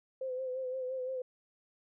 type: tone with vibrato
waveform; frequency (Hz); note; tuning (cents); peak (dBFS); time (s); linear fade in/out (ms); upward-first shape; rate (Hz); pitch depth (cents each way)
sine; 515; C5; -28; -34; 0.21-1.22; 5; sine; 5.8; 40
effects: none